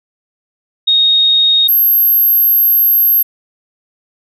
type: tone pair in turn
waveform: sine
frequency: 3729 / 12543 Hz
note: A#7 / G9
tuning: 0 / 0 cents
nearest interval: octave + major sixth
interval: 2100 cents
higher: second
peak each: -7 dBFS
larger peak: neither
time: 0.87-1.68 / 1.68-3.23 s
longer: second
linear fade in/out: 10 ms
effects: none